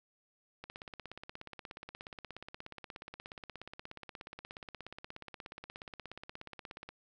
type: click train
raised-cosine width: 0.3 ms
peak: -29 dBFS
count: 106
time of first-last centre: 0.64-6.89 s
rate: 16.8 Hz
effects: none